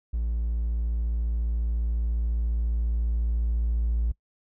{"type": "tone with level ramp", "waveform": "triangle", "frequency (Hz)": 57.2, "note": "A#1", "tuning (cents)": -32, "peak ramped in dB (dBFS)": [-22, -19], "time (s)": [0.13, 4.12], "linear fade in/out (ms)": 10, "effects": ["noise-tail reverb RT60 0.1 s tail -24 dB re dry", "tanh soft clip ceiling -17 dBFS"]}